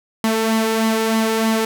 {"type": "tone with flanger", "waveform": "sawtooth", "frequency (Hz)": 222.4, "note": "A3", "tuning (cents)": 19, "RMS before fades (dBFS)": -18, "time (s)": [0.24, 1.65], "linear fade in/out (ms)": 2, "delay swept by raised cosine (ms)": [0.96, 2.36], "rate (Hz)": 3.2, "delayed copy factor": 0.5, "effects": []}